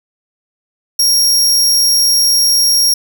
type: tone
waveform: sawtooth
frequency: 5588 Hz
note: F8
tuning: in tune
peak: -6 dBFS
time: 0.99-2.94 s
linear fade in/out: 5 ms
effects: 8-bit